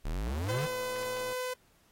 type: exponential sweep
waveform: square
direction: up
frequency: 33.68 to 164.4 Hz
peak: -32 dBFS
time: 0.04-0.67 s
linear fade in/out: 20 ms
type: click train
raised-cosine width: 1 ms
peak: -34 dBFS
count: 117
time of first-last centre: 0.27-1.325 s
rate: 110 Hz
type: tone with pitch glide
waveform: sawtooth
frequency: 509 to 505.2 Hz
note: C5 to B4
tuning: -48 to +39 cents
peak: -29 dBFS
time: 0.48-1.54 s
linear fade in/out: 10 ms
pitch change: -13 cents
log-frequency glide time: 0.59-0.76 s
effects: pink hiss -67 dBFS RMS until 1.91 s + AAC 48 kbps